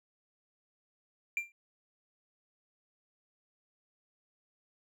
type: tone with exponential decay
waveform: triangle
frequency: 2371 Hz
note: D7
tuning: 16 cents sharp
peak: -25 dBFS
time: 1.37-1.52 s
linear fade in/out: 1 ms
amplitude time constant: 32 ms
effects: none